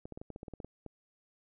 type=clicks; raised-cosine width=2 ms; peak=-30 dBFS; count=12; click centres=0.055 / 0.123 / 0.175 / 0.215 / 0.303 / 0.361 / 0.431 / 0.482 / 0.537 / 0.602 / 0.646 / 0.863 s; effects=none